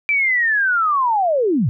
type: linear sweep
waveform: sine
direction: down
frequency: 2349 to 99.1 Hz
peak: -14 dBFS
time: 0.09-1.69 s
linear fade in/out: 0 ms
effects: none